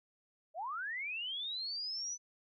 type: linear sweep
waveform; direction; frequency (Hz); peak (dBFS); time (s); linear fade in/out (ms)
sine; up; 587.3 to 6050; -37; 0.54-2.18; 50
effects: none